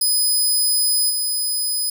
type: tone with level steps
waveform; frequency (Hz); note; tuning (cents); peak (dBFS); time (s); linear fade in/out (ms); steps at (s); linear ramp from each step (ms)
5% pulse; 5010; D#8; +11; -10 / -14; 0.01-1.9; 5; 1.09; 20
effects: none